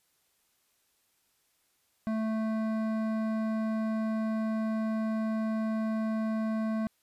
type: tone with hard clipping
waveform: sine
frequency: 220 Hz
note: A3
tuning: in tune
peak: -30 dBFS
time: 2.07-6.87 s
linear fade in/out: 0 ms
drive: 13 dB
effects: white hiss -72 dBFS RMS until 7.02 s + resampled to 32000 Hz